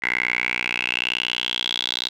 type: tone with band-pass filter sweep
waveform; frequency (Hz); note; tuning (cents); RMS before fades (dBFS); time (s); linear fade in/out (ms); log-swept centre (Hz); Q
10% pulse; 61; B1; -21; -25; 0.02-2.09; 10; 2000 to 3800; 7.9
effects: none